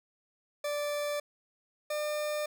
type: tone pair in turn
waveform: 40% pulse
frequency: 586 / 600 Hz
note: D5 / D5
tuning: -4 / +37 cents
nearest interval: unison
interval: 41 cents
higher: second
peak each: -30 / -30 dBFS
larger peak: neither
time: 0.64-1.2 / 1.9-2.46 s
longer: neither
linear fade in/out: 5 ms
effects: none